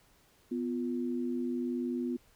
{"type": "tone pair together", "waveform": "sine", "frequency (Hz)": [248.5, 349.2], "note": ["B3", "F4"], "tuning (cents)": [11, 0], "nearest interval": "tritone", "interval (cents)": 589, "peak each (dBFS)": [-32, -36], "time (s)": [0.51, 2.17], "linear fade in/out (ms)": 10, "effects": ["pink hiss -65 dBFS RMS until 2.35 s"]}